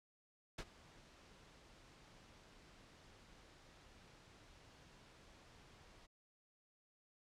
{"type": "noise with ADSR envelope", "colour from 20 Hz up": "pink", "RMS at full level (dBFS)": -44, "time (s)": [0.58, 6.07], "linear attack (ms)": 7, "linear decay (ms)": 51, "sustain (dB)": -19, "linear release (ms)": 18, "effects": ["low-pass 6000 Hz 12 dB/octave"]}